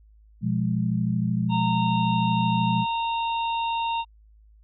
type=chord; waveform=sine; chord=F diminished; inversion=second; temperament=equal with one note detuned; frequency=121.56 / 174.61 / 207.7 Hz; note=Cb3 / F3 / Ab3; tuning=-27 / 0 / 0 cents; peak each=-26 dBFS; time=0.41-2.86 s; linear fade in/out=50 ms
type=harmonic tone; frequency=922 Hz; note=A#5; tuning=19 cents flat; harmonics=1 / 3 / 4; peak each=-24 / -34 / -36 dBFS; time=1.49-4.05 s; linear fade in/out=50 ms
effects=added 53 Hz sine -51 dBFS peak until 4.63 s